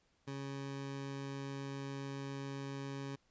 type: tone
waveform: 20% pulse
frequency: 137.9 Hz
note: C#3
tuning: 9 cents flat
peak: -36 dBFS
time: 0.27-3.16 s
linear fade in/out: 10 ms
effects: pink hiss -75 dBFS RMS until 3.3 s + resampled to 16000 Hz